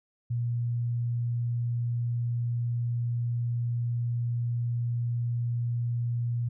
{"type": "tone", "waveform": "sine", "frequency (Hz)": 119.2, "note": "A#2", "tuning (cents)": 39, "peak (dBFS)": -26, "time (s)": [0.3, 6.49], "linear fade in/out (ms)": 10, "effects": []}